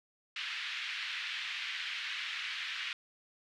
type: band-pass noise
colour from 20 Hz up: white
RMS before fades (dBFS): -39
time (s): 0.36-2.93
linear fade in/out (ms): 2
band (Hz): 1600 to 3400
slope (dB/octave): 24
effects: none